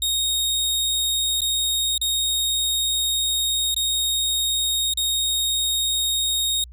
sawtooth tone with dropouts, 3729 Hz, A#7, in tune, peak -17 dBFS, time 0.02-6.64 s, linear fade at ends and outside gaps 2 ms, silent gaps 1.407-1.417 / 1.979-2.014 / 3.744-3.764 / 4.937-4.973 s, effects added 60 Hz sine -39 dBFS peak until 6.72 s

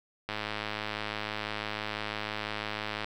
click train, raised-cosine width 0.3 ms, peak -17 dBFS, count 293, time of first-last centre 0.29-3.045 s, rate 106 Hz, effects 9-bit

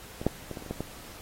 clicks, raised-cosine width 2 ms, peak -22 / -9 / -22 / -24 / -30 / -30 / -18 / -17 dBFS, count 8, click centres 0.215 / 0.266 / 0.513 / 0.572 / 0.624 / 0.663 / 0.71 / 0.806 s, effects pink hiss -47 dBFS RMS until 1.21 s + AAC 48 kbps

